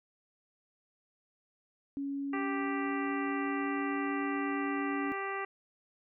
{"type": "tone with pitch glide", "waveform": "sine", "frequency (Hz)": [278.8, 283.2], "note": ["C#4", "C#4"], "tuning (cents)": [10, 37], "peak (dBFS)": -33, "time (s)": [1.97, 5.12], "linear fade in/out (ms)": 0, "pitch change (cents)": 27, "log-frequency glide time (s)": [2.15, 4.13]}
{"type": "harmonic tone", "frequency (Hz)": 392, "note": "G4", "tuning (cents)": 0, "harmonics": [1, 2, 3, 4, 5, 6, 7], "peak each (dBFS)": [-39, -41, -39, -45, -40, -48, -48], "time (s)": [2.33, 5.45], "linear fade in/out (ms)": 5}
{"effects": []}